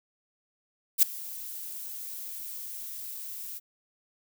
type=noise with ADSR envelope; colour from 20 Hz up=violet; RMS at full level=-17 dBFS; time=0.98-3.6 s; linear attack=45 ms; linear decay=8 ms; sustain=-22 dB; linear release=31 ms; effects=none